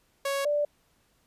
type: tone pair in turn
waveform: sawtooth / sine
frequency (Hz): 554.4 / 587.4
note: C#5 / D5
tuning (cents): 0 / 0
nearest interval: minor second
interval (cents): 100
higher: second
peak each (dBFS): -23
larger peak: neither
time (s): 0.25-0.45 / 0.45-0.65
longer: neither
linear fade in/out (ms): 5
effects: pink hiss -68 dBFS RMS until 1.26 s + resampled to 32000 Hz